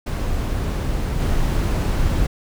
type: noise with level steps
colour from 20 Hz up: brown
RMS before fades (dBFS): -22 / -19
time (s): 0.06-2.27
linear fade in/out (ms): 10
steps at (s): 1.2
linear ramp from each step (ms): 2
effects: none